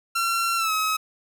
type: tone with pitch glide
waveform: sawtooth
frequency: 1362 to 1278.2 Hz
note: F6 to D#6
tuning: -44 to +46 cents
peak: -18 dBFS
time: 0.15-0.97 s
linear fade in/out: 10 ms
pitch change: -110 cents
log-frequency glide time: 0.57-0.72 s
effects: none